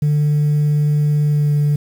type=tone with pitch glide; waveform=sine; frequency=148.5 to 146.96 Hz; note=D3 to D3; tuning=+20 to +2 cents; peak=-10 dBFS; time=0.02-1.76 s; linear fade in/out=5 ms; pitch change=-18 cents; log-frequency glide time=1.21-1.52 s; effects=tanh soft clip ceiling -11 dBFS + 7-bit